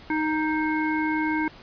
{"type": "harmonic tone with a mistuned harmonic", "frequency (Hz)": 310.3, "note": "D#4", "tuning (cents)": -5, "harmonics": [1, 3, 5, 7], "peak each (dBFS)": [-24, -29, -31, -32], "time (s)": [0.1, 1.48], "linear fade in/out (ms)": 2, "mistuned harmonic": 5, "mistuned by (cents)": 21, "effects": ["pink hiss -47 dBFS RMS until 1.62 s", "resampled to 11025 Hz"]}